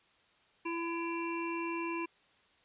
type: harmonic tone with a mistuned harmonic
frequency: 336.1 Hz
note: E4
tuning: 34 cents sharp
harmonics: 1 / 3 / 5 / 7 / 8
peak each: -36 / -39 / -52 / -43 / -44 dBFS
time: 0.65-2.06 s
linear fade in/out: 10 ms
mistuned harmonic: 8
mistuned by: +22 cents
effects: white hiss -67 dBFS RMS until 2.64 s + resampled to 8000 Hz